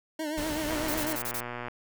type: tone with vibrato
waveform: 25% pulse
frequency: 306.9 Hz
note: D#4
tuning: 24 cents flat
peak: -27 dBFS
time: 0.19-1.16 s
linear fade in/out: 5 ms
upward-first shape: triangle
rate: 8 Hz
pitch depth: 89 cents each way
type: noise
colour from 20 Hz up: pink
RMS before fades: -36 dBFS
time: 0.37-1.06 s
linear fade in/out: 10 ms
type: click train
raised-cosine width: 0.5 ms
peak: -21 dBFS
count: 120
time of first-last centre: 0.7-1.683 s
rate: 121 Hz
type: noise bursts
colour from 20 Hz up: blue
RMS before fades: -34 dBFS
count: 6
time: 0.88-1.406 s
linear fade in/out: 5 ms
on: 66 ms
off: 26 ms
effects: none